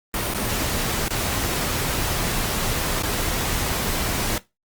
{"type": "noise with dropouts", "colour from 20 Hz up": "pink", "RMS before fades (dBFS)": -24, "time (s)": [0.14, 4.38], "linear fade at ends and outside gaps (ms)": 1, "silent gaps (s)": [[0.338, 0.346], [1.082, 1.106], [3.024, 3.034]], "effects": ["noise-tail reverb RT60 0.2 s tail -18 dB re dry", "Opus 32 kbps"]}